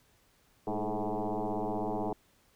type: tone with frequency modulation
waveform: sine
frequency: 220 Hz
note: A3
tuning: in tune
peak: -30 dBFS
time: 0.67-2.13 s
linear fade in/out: 2 ms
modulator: 106 Hz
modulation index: 6.4
effects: pink hiss -67 dBFS RMS until 2.55 s